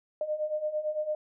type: beating tone pair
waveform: sine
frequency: 604 / 612.9 Hz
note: D5 / D#5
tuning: +48 / -26 cents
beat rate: 8.9 Hz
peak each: -34 / -30 dBFS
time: 0.21-1.15 s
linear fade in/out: 2 ms
effects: none